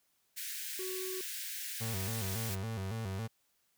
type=high-pass noise; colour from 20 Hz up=white; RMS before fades=-41 dBFS; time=0.36-2.56 s; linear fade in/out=20 ms; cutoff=1500 Hz; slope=96 dB/octave
type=tone; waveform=triangle; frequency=373.5 Hz; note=F#4; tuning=16 cents sharp; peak=-37 dBFS; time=0.79-1.21 s; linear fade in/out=2 ms
type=tone with vibrato; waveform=35% pulse; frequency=103.83 Hz; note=G#2; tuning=in tune; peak=-34 dBFS; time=1.8-3.28 s; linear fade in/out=20 ms; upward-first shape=square; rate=3.6 Hz; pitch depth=140 cents each way
effects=white hiss -75 dBFS RMS until 3.77 s